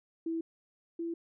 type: tone pair in turn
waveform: sine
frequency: 328.5 / 335.4 Hz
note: E4 / E4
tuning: -6 / +30 cents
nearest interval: unison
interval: 36 cents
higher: second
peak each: -31 / -33 dBFS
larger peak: first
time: 0.26-0.41 / 0.99-1.14 s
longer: neither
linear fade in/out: 5 ms
effects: none